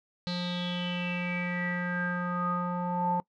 square tone with low-pass filter sweep, 177.2 Hz, F3, 25 cents sharp, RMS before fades -31 dBFS, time 0.27-3.2 s, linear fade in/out 0 ms, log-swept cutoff 4200 to 840 Hz, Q 9.5, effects noise-tail reverb RT60 0.1 s tail -22 dB re dry

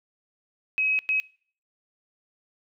sine tone bursts at uneven times, 2548 Hz, D#7, 41 cents sharp, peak -21 dBFS, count 2, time 0.78-0.99 / 1.09-1.2 s, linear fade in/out 0 ms, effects noise-tail reverb RT60 0.5 s tail -23 dB re dry

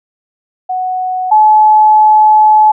sine tone pair in turn, 740 / 857.7 Hz, F#5 / A5, 0 / -44 cents, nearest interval minor third, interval 256 cents, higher second, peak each -13 / -3 dBFS, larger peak second, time 0.69-1.31 / 1.31-2.72 s, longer second, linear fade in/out 10 ms, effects none

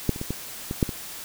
clicks, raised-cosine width 3 ms, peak -7 / -23 / -17 / -14 / -15 / -6 / -17 dBFS, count 7, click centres 0.093 / 0.161 / 0.214 / 0.306 / 0.711 / 0.828 / 0.892 s, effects white hiss -38 dBFS RMS until 1.24 s

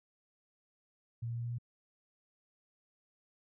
sine tone with pitch steps, 116.54 / 117.35 / 118.17 / 118.99 / 119.82 Hz, A#2 / A#2 / A#2 / A#2 / A#2, 0 / +12 / +24 / +36 / +48 cents, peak -35 dBFS, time 1.22-1.585 s, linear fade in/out 10 ms, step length 73 ms, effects none

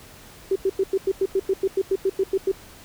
sine tone bursts, 385.3 Hz, G4, 30 cents flat, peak -17 dBFS, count 15, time 0.51-2.517 s, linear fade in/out 5 ms, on 47 ms, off 93 ms, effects pink hiss -46 dBFS RMS until 2.84 s

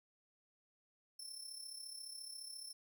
25% pulse tone with amplitude modulation, 5350 Hz, E8, 25 cents sharp, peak -40 dBFS, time 1.19-2.73 s, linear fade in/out 5 ms, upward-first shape sine, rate 34.4 Hz, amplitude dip 60%, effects none

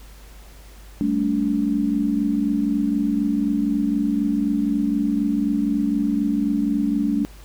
sine chord, G suspended second, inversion none, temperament equal with one note detuned, 196 / 220 / 287 Hz, G3 / A3 / D4, 0 / 0 / -40 cents, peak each -26 / -22 / -21 dBFS, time 1.01-7.25 s, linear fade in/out 0 ms, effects added 50 Hz sine -41 dBFS peak until 7.44 s + pink hiss -49 dBFS RMS until 7.44 s

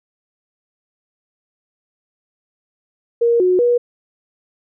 sine tone with pitch steps, 469.4 / 365 / 482.5 Hz, A#4 / F#4 / B4, +12 / -24 / -40 cents, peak -11 dBFS, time 3.21-3.78 s, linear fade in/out 10 ms, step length 190 ms, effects none

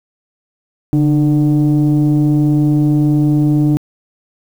sine tone pair together, 144.64 / 300 Hz, D3 / D4, -26 / +37 cents, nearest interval octave + minor second, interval 1263 cents, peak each -10 dBFS, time 0.93-3.77 s, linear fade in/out 0 ms, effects tanh soft clip ceiling -6 dBFS + 7-bit

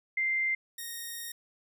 sine / 5% pulse tone pair in turn, 2090 / 1862 Hz, C7 / A#6, -2 / -2 cents, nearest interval major second, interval 200 cents, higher first, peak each -26 / -27 dBFS, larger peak first, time 0.17-0.55 / 0.78-1.32 s, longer second, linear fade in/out 5 ms, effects none

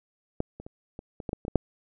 clicks, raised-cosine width 2 ms, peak -13 / -27 / -28 / -25 / -24 / -18 / -16 / -23 / -18 / -6 dBFS, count 10, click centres 0.404 / 0.6 / 0.665 / 0.991 / 1.202 / 1.292 / 1.331 / 1.451 / 1.481 / 1.557 s, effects none

